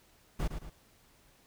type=noise with echo; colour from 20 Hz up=brown; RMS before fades=-31 dBFS; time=0.39-0.48 s; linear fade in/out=10 ms; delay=110 ms; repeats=2; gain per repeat=-7 dB; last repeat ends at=0.7 s; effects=pink hiss -64 dBFS RMS until 1.46 s